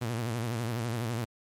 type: tone with vibrato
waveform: sawtooth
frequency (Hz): 116.54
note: A#2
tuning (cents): 0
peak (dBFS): -26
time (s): 0.01-1.25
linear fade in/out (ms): 10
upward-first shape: sine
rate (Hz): 12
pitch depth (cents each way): 100
effects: MP3 64 kbps